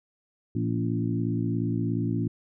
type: harmonic tone with a mistuned harmonic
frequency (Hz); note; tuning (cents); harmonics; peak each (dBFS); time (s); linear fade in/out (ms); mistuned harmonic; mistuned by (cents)
57; A#1; -38; 2 / 3 / 4 / 5 / 6; -28 / -31 / -32 / -31 / -35; 0.55-2.28; 5; 4; +43
effects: none